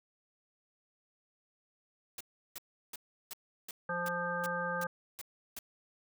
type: noise bursts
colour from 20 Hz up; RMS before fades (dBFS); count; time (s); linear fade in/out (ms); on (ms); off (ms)
white; -43; 10; 2.18-5.59; 2; 26; 350
type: harmonic tone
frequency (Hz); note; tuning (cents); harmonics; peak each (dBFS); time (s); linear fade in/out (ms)
174.61; F3; 0; 1 / 3 / 5 / 7 / 9; -42 / -38 / -41 / -39 / -37; 3.89-4.87; 5
effects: none